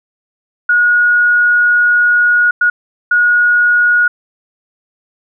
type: tone bursts at uneven times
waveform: sine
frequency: 1448 Hz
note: F#6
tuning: 38 cents flat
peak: -7 dBFS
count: 3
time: 0.69-2.51 / 2.61-2.7 / 3.11-4.08 s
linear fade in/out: 5 ms
effects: none